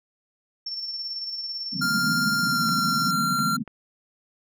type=tone with tremolo; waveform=sine; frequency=5420 Hz; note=E8; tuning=47 cents sharp; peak=-28 dBFS; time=0.66-3.11 s; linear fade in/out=5 ms; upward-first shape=square; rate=18 Hz; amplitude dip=35%
type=band-pass noise; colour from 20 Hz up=white; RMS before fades=-29 dBFS; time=1.72-3.64 s; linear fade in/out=20 ms; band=140 to 260 Hz; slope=96 dB/octave
type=tone with pitch glide; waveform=square; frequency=1396.9 to 1374.5 Hz; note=F6 to F6; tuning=0 to -28 cents; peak=-23 dBFS; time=1.81-3.57 s; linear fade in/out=10 ms; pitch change=-28 cents; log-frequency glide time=2.42-2.68 s
type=clicks; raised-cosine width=0.5 ms; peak=-26 dBFS; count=3; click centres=2.69 / 3.391 / 3.677 s
effects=none